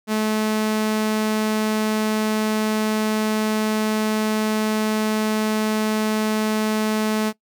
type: tone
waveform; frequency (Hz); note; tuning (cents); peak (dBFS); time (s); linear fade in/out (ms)
sawtooth; 216; A3; -32; -15; 0.07-7.33; 50
effects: noise-tail reverb RT60 0.1 s tail -20 dB re dry